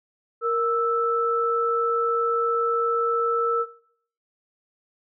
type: tone pair together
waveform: sine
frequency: 466.2 / 1318.5 Hz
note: A#4 / E6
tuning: 0 / 0 cents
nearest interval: octave + tritone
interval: 1800 cents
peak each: -23 dBFS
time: 0.41-3.66 s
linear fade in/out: 50 ms
effects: noise-tail reverb RT60 0.6 s tail -18 dB re dry